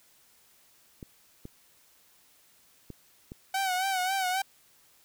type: clicks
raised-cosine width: 3 ms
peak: -28 dBFS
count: 4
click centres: 1.028 / 1.454 / 2.903 / 3.319 s
type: tone with vibrato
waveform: sawtooth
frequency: 754 Hz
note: F#5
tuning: 32 cents sharp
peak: -23 dBFS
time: 3.54-4.42 s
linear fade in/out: 5 ms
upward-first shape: sine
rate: 3.7 Hz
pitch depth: 66 cents each way
effects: white hiss -62 dBFS RMS until 5.04 s